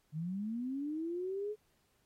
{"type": "linear sweep", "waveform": "sine", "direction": "up", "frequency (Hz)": [147.6, 430], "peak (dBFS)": -35, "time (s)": [0.12, 1.56], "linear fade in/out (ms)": 50, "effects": ["pink hiss -75 dBFS RMS until 2.05 s", "AAC 48 kbps"]}